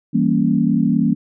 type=chord; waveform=sine; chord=E diminished seventh; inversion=none; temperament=equal; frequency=164.81 / 196 / 233.1 / 277.2 Hz; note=E3 / G3 / Bb3 / Db4; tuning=0 / 0 / 0 / 0 cents; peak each=-20 / -19 / -17 / -20 dBFS; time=0.13-1.15 s; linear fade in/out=20 ms; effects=none